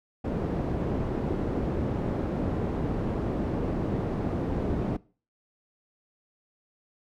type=low-pass noise; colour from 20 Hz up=white; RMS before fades=-29 dBFS; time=0.24-4.97 s; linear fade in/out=10 ms; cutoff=340 Hz; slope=12 dB/octave; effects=noise-tail reverb RT60 0.4 s tail -22 dB re dry